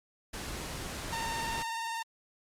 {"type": "noise", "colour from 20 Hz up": "pink", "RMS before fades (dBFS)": -39, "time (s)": [0.33, 1.63], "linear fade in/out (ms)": 10}
{"type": "tone with vibrato", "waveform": "sawtooth", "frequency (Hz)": 914, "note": "A#5", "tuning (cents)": -34, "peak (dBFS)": -30, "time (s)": [1.12, 2.03], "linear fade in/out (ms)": 10, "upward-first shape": "square", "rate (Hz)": 20, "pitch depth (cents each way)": 25}
{"effects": ["low-pass 11000 Hz 12 dB/octave", "Opus 48 kbps"]}